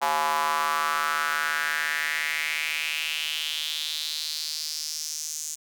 square tone with high-pass filter sweep, 77.1 Hz, D#2, 15 cents flat, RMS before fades -28 dBFS, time 0.01-5.56 s, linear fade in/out 20 ms, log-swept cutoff 860 to 6800 Hz, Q 4, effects none

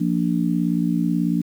sine chord, Bb major, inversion second, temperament just, 174.81 / 233.1 / 291.4 Hz, F3 / Bb3 / D4, +2 / 0 / -13 cents, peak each -21 / -23 / -23 dBFS, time 0-1.42 s, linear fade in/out 10 ms, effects 8-bit

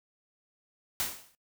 white noise with exponential decay, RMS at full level -28 dBFS, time 1-1.35 s, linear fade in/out 0 ms, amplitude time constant 74 ms, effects noise-tail reverb RT60 0.1 s tail -19 dB re dry

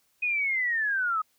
sine linear sweep, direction down, 2510 to 1244 Hz, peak -24 dBFS, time 0.22-1.22 s, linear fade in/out 10 ms, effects white hiss -69 dBFS RMS until 1.38 s

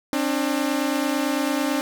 sawtooth tone pair together, 268.8 / 297.8 Hz, C4 / D4, +47 / +24 cents, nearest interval major second, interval 177 cents, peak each -20 dBFS, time 0.13-1.81 s, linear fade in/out 0 ms, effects none

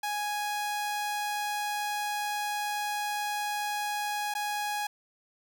sawtooth tone with dropouts, 830.6 Hz, G#5, in tune, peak -26 dBFS, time 0.03-4.87 s, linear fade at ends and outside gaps 5 ms, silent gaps 4.34-4.35 s, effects none

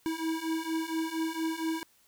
square beating tone pair, 320.7 / 325 Hz, E4 / E4, -48 / -24 cents, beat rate 4.3 Hz, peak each -35 / -33 dBFS, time 0.06-1.83 s, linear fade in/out 0 ms, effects white hiss -65 dBFS RMS until 2.07 s

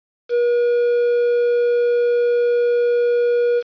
triangle tone with quantisation, 480 Hz, B4, 49 cents flat, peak -12 dBFS, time 0.29-3.63 s, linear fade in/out 50 ms, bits 6, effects resampled to 11025 Hz

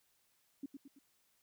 sine tone with echo, 277.2 Hz, C#4, in tune, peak -39 dBFS, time 0.63-0.66 s, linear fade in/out 5 ms, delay 110 ms, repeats 3, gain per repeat -6 dB, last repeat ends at 0.99 s, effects white hiss -75 dBFS RMS until 1.42 s

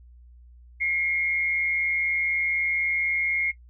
sine tone with amplitude modulation, 2148 Hz, C7, 45 cents sharp, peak -20 dBFS, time 0.8-3.52 s, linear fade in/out 20 ms, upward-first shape sine, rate 160 Hz, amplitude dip 50%, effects noise-tail reverb RT60 0.1 s tail -17 dB re dry + added 60 Hz sine -47 dBFS peak until 3.69 s

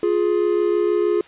triangle tone pair together, 351.2 / 417.6 Hz, F4 / G#4, +10 / +10 cents, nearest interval minor third, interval 300 cents, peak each -17 dBFS, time 0.03-1.21 s, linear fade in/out 2 ms, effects white hiss -46 dBFS RMS until 1.27 s + resampled to 8000 Hz

